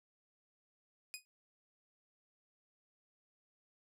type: tone with exponential decay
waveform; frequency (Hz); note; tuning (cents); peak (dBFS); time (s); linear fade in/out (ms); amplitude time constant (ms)
15% pulse; 2492; D#7; +2; -32; 1.14-1.25; 0; 22
effects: none